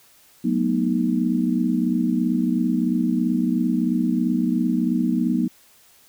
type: chord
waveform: sine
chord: B dominant seventh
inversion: second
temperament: equal with one note detuned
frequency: 185 / 220 / 243 / 311.1 Hz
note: F#3 / A3 / B3 / D#4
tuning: 0 / 0 / -28 / 0 cents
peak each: -24 / -27 / -21 / -25 dBFS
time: 0.44-5.48 s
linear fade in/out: 10 ms
effects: white hiss -54 dBFS RMS until 6.08 s